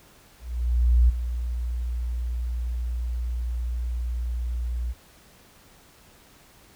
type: tone with ADSR envelope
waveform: sine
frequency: 59.9 Hz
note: A#1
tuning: 48 cents sharp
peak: -13 dBFS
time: 0.4-4.94 s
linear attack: 690 ms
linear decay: 14 ms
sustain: -12 dB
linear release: 34 ms
effects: pink hiss -54 dBFS RMS until 6.75 s